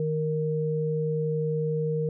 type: tone pair together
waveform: sine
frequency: 155.56 / 465.6 Hz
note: D#3 / A#4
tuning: 0 / -2 cents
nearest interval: octave + perfect fifth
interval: 1898 cents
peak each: -27 dBFS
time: 0-2.09 s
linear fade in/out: 2 ms
effects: none